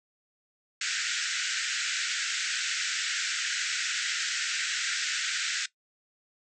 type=band-pass noise; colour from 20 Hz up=pink; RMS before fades=-31 dBFS; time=0.81-5.66 s; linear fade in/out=5 ms; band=1400 to 7900 Hz; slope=96 dB/octave; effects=noise-tail reverb RT60 0.1 s tail -17 dB re dry